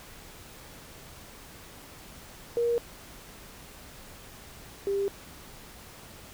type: tone pair in turn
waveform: sine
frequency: 472.1 / 397 Hz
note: A#4 / G4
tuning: +22 / +22 cents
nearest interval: minor third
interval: 300 cents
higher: first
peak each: -23 / -25 dBFS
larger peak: first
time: 2.57-2.78 / 4.87-5.08 s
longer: neither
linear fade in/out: 0 ms
effects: pink hiss -48 dBFS RMS until 6.33 s